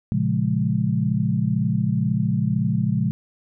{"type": "chord", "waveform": "sine", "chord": "Bb minor seventh", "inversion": "none", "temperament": "equal", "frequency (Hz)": [116.54, 138.59, 174.61, 207.7], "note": ["Bb2", "Db3", "F3", "Ab3"], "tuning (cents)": [0, 0, 0, 0], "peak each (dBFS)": -24, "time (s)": [0.12, 3.11], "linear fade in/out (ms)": 0, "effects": []}